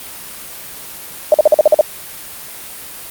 sine tone bursts, 610 Hz, D#5, 34 cents flat, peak -3 dBFS, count 8, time 1.32-1.811 s, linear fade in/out 2 ms, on 22 ms, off 45 ms, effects white hiss -31 dBFS RMS until 3.1 s + Opus 32 kbps

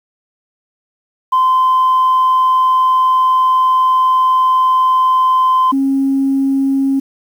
sine tone pair in turn, 1032 / 271.5 Hz, C6 / C#4, -24 / -36 cents, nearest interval octave + major seventh, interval 2312 cents, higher first, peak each -7 / -10 dBFS, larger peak first, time 1.32-5.72 / 5.72-7 s, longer first, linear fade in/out 10 ms, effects tanh soft clip ceiling -6 dBFS + 7-bit

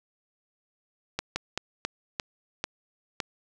slowing click train, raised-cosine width 0.2 ms, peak -11 dBFS, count 7, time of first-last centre 1.19-3.202 s, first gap 170 ms, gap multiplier 1.27, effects none

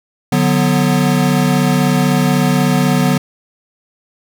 square chord, B minor, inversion first, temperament equal with one note detuned, 146.83 / 182.98 / 246.9 Hz, D3 / F#3 / B3, 0 / -19 / 0 cents, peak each -16 dBFS, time 0.32-3.18 s, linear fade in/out 5 ms, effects none

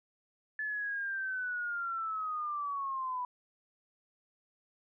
sine linear sweep, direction down, 1735 to 983 Hz, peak -33 dBFS, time 0.59-3.25 s, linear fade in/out 2 ms, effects none

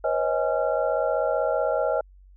sine tone cluster, 491.2 / 547 / 632 / 829 / 1374 Hz, B4 / C#5 / D#5 / G#5 / F6, -9 / -23 / +27 / -3 / -29 cents, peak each -28 / -26 / -25 / -31 / -33 dBFS, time 0.04-2.01 s, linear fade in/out 5 ms, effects added 47 Hz sine -48 dBFS peak until 2.36 s

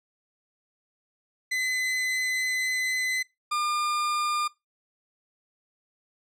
40% pulse tone pair in turn, 2026 / 1204.7 Hz, B6 / D6, +44 / +44 cents, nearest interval major sixth, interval 900 cents, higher first, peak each -24 dBFS, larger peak neither, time 1.51-3.23 / 3.51-4.48 s, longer first, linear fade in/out 10 ms, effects noise-tail reverb RT60 0.2 s tail -21 dB re dry + low-pass 10000 Hz 12 dB/octave

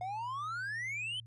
triangle exponential sweep, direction up, 713 to 3136 Hz, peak -34 dBFS, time 0.01-1.2 s, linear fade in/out 2 ms, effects added 114 Hz sine -50 dBFS peak until 1.26 s + resampled to 24000 Hz

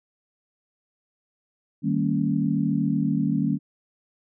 sine chord, Eb dominant seventh, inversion none, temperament equal with one note detuned, 155.56 / 196 / 229.2 / 277.2 Hz, Eb3 / G3 / Bb3 / Db4, 0 / 0 / -29 / 0 cents, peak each -26 dBFS, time 1.82-3.59 s, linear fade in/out 50 ms, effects none

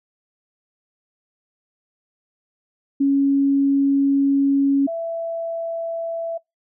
sine tone pair in turn, 277.2 / 665.2 Hz, C#4 / E5, 0 / +16 cents, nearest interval octave + minor third, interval 1516 cents, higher second, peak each -14 / -23 dBFS, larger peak first, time 3-4.87 / 4.87-6.38 s, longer first, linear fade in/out 10 ms, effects noise-tail reverb RT60 0.2 s tail -26 dB re dry

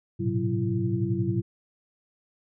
sine tone cluster, 105.4 / 116.2 / 128 / 186 / 337.4 Hz, G#2 / A#2 / C3 / F#3 / E4, +26 / -5 / -38 / +9 / +40 cents, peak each -30 dBFS, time 0.19-1.42 s, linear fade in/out 20 ms, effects none

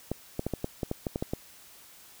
clicks, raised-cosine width 2 ms, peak -16 dBFS, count 11, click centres 0.116 / 0.394 / 0.466 / 0.537 / 0.644 / 0.832 / 0.914 / 1.068 / 1.159 / 1.225 / 1.335 s, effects white hiss -53 dBFS RMS until 2.2 s

